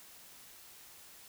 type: silence
effects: white hiss -55 dBFS RMS until 1.28 s